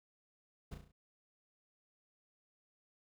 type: noise with echo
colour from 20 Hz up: brown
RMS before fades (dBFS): -44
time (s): 0.71-0.75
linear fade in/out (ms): 10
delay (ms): 34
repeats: 5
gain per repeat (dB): -5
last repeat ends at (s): 0.92
effects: none